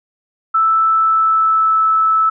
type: tone with pitch glide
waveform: sine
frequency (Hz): 1318.5 to 1308.6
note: E6 to E6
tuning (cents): 0 to -13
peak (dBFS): -10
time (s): 0.54-2.3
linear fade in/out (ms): 10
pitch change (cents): -13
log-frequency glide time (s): 0.86-1.85
effects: none